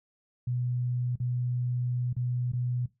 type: tone with dropouts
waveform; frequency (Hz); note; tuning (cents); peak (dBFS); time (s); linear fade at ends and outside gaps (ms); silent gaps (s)
sine; 123.47; B2; 0; -27; 0.47-2.86; 5; 1.157-1.2 / 2.13-2.165 / 2.519-2.533
effects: noise-tail reverb RT60 0.2 s tail -17 dB re dry